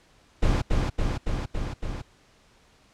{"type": "noise with echo", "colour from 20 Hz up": "brown", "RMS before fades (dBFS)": -21, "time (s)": [0.42, 0.62], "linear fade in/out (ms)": 10, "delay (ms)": 280, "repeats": 5, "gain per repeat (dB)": -2, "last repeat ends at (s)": 2.02, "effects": ["pink hiss -59 dBFS RMS until 2.93 s", "low-pass 7000 Hz 12 dB/octave"]}